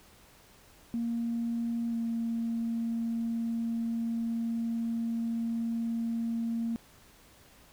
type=tone with pitch glide; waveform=sine; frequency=233.1 to 230.2 Hz; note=A#3 to A#3; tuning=0 to -22 cents; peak=-28 dBFS; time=0.94-6.76 s; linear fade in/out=0 ms; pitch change=-22 cents; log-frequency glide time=1.9-1.95 s; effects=tanh soft clip ceiling -24 dBFS + pink hiss -58 dBFS RMS until 7.72 s